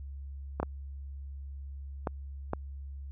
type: clicks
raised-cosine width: 1 ms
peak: -16 dBFS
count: 4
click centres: 0.6 / 0.63 / 2.072 / 2.534 s
effects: added 69 Hz sine -39 dBFS peak until 3.11 s